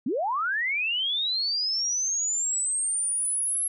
sine linear sweep, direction up, 207.5 to 11175 Hz, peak -24 dBFS, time 0.06-3.68 s, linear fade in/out 5 ms, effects none

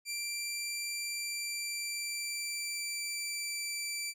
15% pulse tone with pitch glide, 2357 to 2334 Hz, D7 to D7, +6 to -11 cents, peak -28 dBFS, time 0.05-4.14 s, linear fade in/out 50 ms, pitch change -17 cents, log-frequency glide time 1-3.61 s, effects none

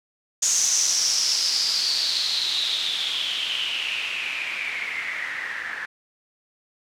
blue noise with low-pass filter sweep, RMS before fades -25 dBFS, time 0.42-5.86 s, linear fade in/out 10 ms, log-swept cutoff 6600 to 1700 Hz, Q 7.3, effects none

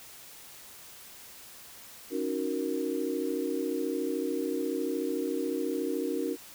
sine chord, D# minor seventh, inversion third, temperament equal, 277.2 / 311.1 / 370 / 466.2 Hz, C#4 / D#4 / F#4 / A#4, 0 / 0 / 0 / 0 cents, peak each -34 dBFS, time 2.1-6.37 s, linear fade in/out 50 ms, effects white hiss -49 dBFS RMS until 6.54 s

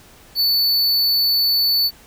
square tone, 4480 Hz, C#8, 18 cents sharp, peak -15 dBFS, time 0.35-1.91 s, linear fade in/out 50 ms, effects pink hiss -47 dBFS RMS until 2.06 s

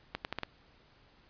accelerating click train, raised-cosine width 0.3 ms, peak -18 dBFS, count 5, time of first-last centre 0.15-0.433 s, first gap 99 ms, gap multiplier 0.78, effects pink hiss -63 dBFS RMS until 1.29 s + resampled to 11025 Hz

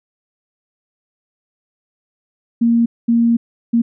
sine tone bursts at uneven times, 233.1 Hz, A#3, in tune, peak -10 dBFS, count 3, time 2.61-2.86 / 3.08-3.37 / 3.73-3.82 s, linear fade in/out 10 ms, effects none

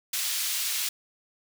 pink high-pass noise, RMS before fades -29 dBFS, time 0.13-0.89 s, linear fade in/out 5 ms, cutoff 3100 Hz, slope 12 dB/octave, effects none

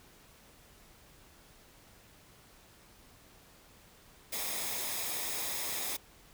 white noise with comb filter, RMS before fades -36 dBFS, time 4.32-5.97 s, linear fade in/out 10 ms, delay 0.68 ms, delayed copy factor -0.5, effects pink hiss -59 dBFS RMS until 6.33 s

